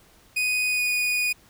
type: tone with pitch glide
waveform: 40% pulse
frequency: 2489 to 2468 Hz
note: D#7 to D#7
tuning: 0 to -15 cents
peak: -21 dBFS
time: 0.36-1.33 s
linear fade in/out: 10 ms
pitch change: -15 cents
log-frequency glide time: 0.65-0.9 s
effects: pink hiss -56 dBFS RMS until 1.49 s